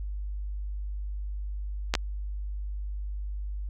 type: clicks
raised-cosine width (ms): 0.2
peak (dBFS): -7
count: 2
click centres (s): 1.939 / 1.952
effects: added 50 Hz sine -31 dBFS peak until 3.69 s